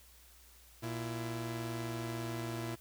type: tone pair together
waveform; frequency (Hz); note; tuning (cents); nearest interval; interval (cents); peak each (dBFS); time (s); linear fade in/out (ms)
sawtooth; 118.3 / 334.6; A#2 / E4; +26 / +26; octave + tritone; 1800; -35 / -37; 0.82-2.76; 20
effects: added 60 Hz sine -61 dBFS peak until 2.8 s + white hiss -61 dBFS RMS until 2.8 s